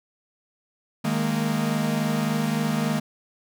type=chord; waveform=45% pulse; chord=D# suspended fourth; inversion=none; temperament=equal with one note detuned; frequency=155.56 / 207.7 / 231.2 Hz; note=D#3 / G#3 / A#3; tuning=0 / 0 / -14 cents; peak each=-27 / -27 / -26 dBFS; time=1.04-3 s; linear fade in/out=10 ms; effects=none